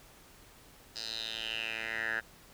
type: tone with band-pass filter sweep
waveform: 10% pulse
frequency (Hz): 112.3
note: A2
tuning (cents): +36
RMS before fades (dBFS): -37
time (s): 0.95-2.21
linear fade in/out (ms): 20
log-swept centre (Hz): 4800 to 1600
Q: 5.8
effects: pink hiss -57 dBFS RMS until 2.53 s